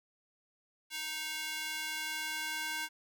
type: tone with high-pass filter sweep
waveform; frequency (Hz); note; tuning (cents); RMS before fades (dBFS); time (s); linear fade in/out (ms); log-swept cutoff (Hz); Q
square; 311.1; D#4; 0; -38; 0.9-2.89; 50; 2400 to 1500; 1.2
effects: none